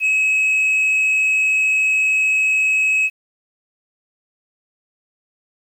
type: tone with frequency modulation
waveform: sine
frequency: 2565 Hz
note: E7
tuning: 48 cents flat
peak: -11 dBFS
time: 0-3.1 s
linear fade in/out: 50 ms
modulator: 76.5 Hz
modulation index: 0.4
effects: tanh soft clip ceiling -13 dBFS + 8-bit